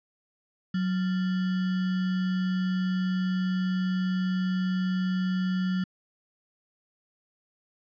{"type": "tone with sample-and-hold", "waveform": "sine", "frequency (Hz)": 185, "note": "F#3", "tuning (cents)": 0, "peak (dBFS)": -24, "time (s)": [0.74, 5.84], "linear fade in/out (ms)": 5, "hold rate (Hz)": 1575, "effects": ["resampled to 11025 Hz"]}